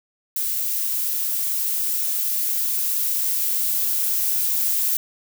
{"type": "noise with level ramp", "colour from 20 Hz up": "violet", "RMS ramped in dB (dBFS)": [-24, -21], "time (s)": [0.36, 4.97], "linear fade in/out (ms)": 2, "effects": []}